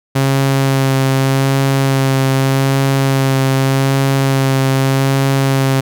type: tone with vibrato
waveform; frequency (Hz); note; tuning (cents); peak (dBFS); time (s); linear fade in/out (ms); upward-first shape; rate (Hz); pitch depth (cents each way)
sawtooth; 135.1; C#3; -44; -7; 0.15-5.81; 10; sine; 0.83; 15
effects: none